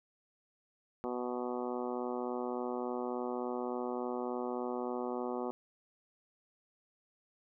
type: harmonic tone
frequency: 123.47 Hz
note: B2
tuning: in tune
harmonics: 2 / 3 / 4 / 5 / 6 / 7 / 8 / 9 / 10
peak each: -40 / -39 / -41 / -46 / -44 / -46 / -50 / -48 / -51 dBFS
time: 1.04-5.51 s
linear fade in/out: 0 ms
effects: none